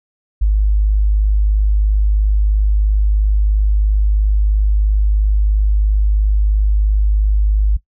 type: tone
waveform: sine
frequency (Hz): 51.5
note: G#1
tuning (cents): -14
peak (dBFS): -10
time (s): 0.41-7.77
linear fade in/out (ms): 10
effects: noise-tail reverb RT60 0.1 s tail -17 dB re dry